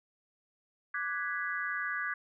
sine chord, G# half-diminished seventh, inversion second, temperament equal, 1174.7 / 1480 / 1661.2 / 1975.5 Hz, D6 / F#6 / G#6 / B6, 0 / 0 / 0 / 0 cents, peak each -39 / -38 / -35 / -40 dBFS, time 0.94-2.14 s, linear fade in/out 5 ms, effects none

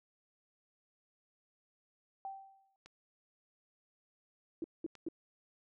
sine tone with exponential decay, 778 Hz, G5, 13 cents flat, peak -38 dBFS, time 2.25-2.76 s, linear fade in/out 1 ms, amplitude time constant 110 ms
clicks, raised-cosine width 0.2 ms, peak -37 dBFS, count 2, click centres 2.86 / 4.953 s
sine tone bursts, 329.6 Hz, E4, in tune, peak -35 dBFS, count 3, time 4.62-5.086 s, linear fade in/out 2 ms, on 22 ms, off 200 ms
effects none

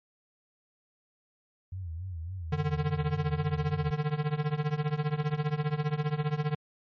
sine tone with vibrato, 87.31 Hz, F2, in tune, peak -34 dBFS, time 1.72-3.91 s, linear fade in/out 5 ms, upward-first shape sine, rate 3.6 Hz, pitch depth 150 cents each way
square tone with tremolo, 150 Hz, D3, 37 cents sharp, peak -24 dBFS, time 2.52-6.55 s, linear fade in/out 5 ms, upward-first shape triangle, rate 15 Hz, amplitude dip 95%
effects low-pass 3000 Hz 12 dB/octave + MP3 32 kbps

